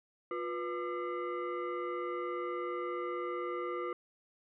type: tone with frequency modulation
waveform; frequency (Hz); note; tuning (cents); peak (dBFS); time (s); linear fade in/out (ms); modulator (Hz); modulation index
sine; 354.3; F4; +25; -34; 0.31-3.93; 2; 845; 1.3
effects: none